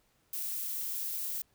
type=noise; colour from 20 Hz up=violet; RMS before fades=-36 dBFS; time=0.33-1.42 s; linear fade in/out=5 ms; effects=pink hiss -71 dBFS RMS until 1.54 s